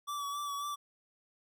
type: tone with vibrato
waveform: square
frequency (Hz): 1150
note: D6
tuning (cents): -37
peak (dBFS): -36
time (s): 0.07-0.76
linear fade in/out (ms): 20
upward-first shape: sine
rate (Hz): 3.7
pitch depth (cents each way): 30
effects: none